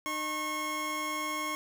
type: tone pair together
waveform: 25% pulse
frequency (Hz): 305 / 1087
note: D#4 / C#6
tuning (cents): -34 / -34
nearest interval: octave + minor seventh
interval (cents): 2200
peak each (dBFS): -35 / -29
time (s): 0.06-1.55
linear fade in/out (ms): 0
effects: none